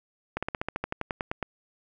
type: slowing click train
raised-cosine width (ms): 0.5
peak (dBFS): -14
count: 14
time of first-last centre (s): 0.37-1.427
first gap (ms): 56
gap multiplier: 1.06
effects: none